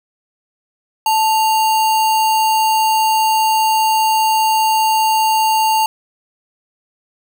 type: tone with sample-and-hold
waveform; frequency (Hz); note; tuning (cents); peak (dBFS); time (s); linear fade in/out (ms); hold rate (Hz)
sine; 880; A5; 0; -11; 1.06-5.86; 2; 3675
effects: none